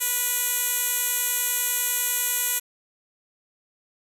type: tone with band-pass filter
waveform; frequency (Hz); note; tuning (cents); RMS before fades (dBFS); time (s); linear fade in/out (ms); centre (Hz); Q
10% pulse; 490; B4; -14; -25; 0-2.6; 20; 11000; 2.2
effects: none